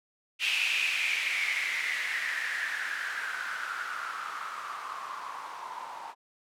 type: noise with low-pass filter sweep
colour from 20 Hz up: violet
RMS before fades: -33 dBFS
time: 0.39-6.15 s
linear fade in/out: 50 ms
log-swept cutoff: 2700 to 900 Hz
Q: 6.9
effects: none